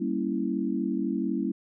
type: chord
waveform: sine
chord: G diminished seventh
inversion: none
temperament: equal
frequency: 196 / 233.1 / 277.2 / 329.6 Hz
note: G3 / Bb3 / Db4 / Fb4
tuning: 0 / 0 / 0 / 0 cents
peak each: -31 dBFS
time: 0-1.52 s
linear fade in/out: 10 ms
effects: none